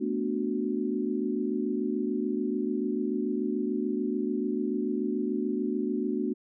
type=chord; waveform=sine; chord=B minor seventh; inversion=third; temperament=equal; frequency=220 / 246.9 / 293.7 / 370 Hz; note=A3 / B3 / D4 / F#4; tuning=0 / 0 / 0 / 0 cents; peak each=-32 dBFS; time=0-6.34 s; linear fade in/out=20 ms; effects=none